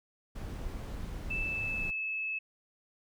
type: noise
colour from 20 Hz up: brown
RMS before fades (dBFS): -39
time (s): 0.35-1.91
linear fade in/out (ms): 10
type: tone with pitch glide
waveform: sine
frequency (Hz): 2637 to 2601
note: E7 to E7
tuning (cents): 0 to -24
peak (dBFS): -32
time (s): 1.3-2.39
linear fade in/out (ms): 10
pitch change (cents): -24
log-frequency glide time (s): 1.42-2.05
effects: none